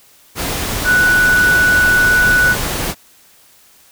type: tone in noise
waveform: sine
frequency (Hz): 1480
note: F#6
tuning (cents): 0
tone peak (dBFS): -9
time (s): 0.84-2.56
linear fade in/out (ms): 50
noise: pink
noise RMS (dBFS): -20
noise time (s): 0.35-2.95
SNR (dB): +8
effects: white hiss -48 dBFS RMS until 3.91 s